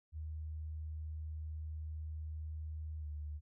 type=tone with pitch glide; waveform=sine; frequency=77.78 to 75.04 Hz; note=D#2 to D2; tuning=0 to +38 cents; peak=-40 dBFS; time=0.12-3.41 s; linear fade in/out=50 ms; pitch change=-62 cents; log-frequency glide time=2.99-3.06 s; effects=none